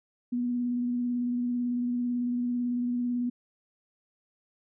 sine tone with vibrato, 243.8 Hz, B3, 22 cents flat, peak -26 dBFS, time 0.32-3.3 s, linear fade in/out 10 ms, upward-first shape square, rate 18 Hz, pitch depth 15 cents each way, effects none

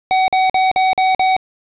square tone bursts, 753 Hz, F#5, 30 cents sharp, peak -12 dBFS, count 6, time 0.11-1.365 s, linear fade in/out 0 ms, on 170 ms, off 47 ms, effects resampled to 8000 Hz + 7-bit

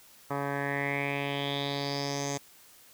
10% pulse tone with low-pass filter sweep, 141 Hz, C#3, 30 cents sharp, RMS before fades -32 dBFS, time 0.3-2.38 s, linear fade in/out 10 ms, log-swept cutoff 1300 to 6900 Hz, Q 5.7, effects white hiss -56 dBFS RMS until 2.93 s

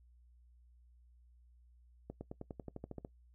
accelerating click train, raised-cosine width 2 ms, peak -30 dBFS, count 12, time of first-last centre 2.1-3.049 s, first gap 110 ms, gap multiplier 0.95, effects noise-tail reverb RT60 0.1 s tail -20 dB re dry + added 60 Hz sine -61 dBFS peak until 3.34 s

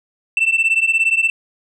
sine beating tone pair, 2664 / 2681 Hz, E7 / E7, +18 / +29 cents, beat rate 17 Hz, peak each -14 dBFS, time 0.37-1.3 s, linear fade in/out 2 ms, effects tanh soft clip ceiling -10 dBFS

